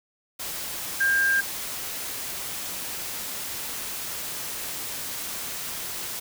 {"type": "tone in noise", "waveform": "sine", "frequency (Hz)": 1600, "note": "G6", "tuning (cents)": 35, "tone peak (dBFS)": -19, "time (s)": [1, 1.41], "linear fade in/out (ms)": 10, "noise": "white", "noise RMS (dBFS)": -33, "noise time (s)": [0.39, 6.2], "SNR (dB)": 11, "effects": []}